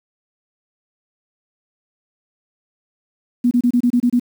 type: tone bursts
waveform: sine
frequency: 243.4 Hz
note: B3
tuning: 25 cents flat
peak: -11 dBFS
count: 8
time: 3.44-4.197 s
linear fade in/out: 10 ms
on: 71 ms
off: 27 ms
effects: 7-bit